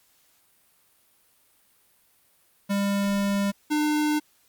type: tone pair in turn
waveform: square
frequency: 200 / 301.1 Hz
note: G3 / D4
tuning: +35 / +43 cents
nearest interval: perfect fifth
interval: 708 cents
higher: second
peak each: -23 / -22 dBFS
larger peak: second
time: 2.69-3.52 / 3.7-4.2 s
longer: first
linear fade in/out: 20 ms
effects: white hiss -63 dBFS RMS until 4.48 s + Opus 48 kbps